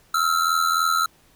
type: ring-modulated tone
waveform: square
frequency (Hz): 1334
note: E6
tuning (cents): +20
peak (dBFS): -16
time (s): 0.14-1.06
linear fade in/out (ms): 5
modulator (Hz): 41.7
effects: pink hiss -57 dBFS RMS until 1.35 s